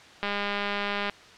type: click train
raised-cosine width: 0.3 ms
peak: -13 dBFS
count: 177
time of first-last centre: 0.23-1.097 s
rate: 203 Hz
effects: white hiss -49 dBFS RMS until 1.37 s + low-pass 4000 Hz 12 dB/octave